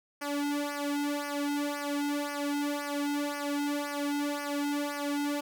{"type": "tone with flanger", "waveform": "sawtooth", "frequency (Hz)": 288.7, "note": "D4", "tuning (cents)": -30, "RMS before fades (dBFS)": -32, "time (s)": [0.21, 5.41], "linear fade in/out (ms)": 10, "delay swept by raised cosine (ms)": [0.26, 1.76], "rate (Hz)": 1.9, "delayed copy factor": -0.95, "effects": []}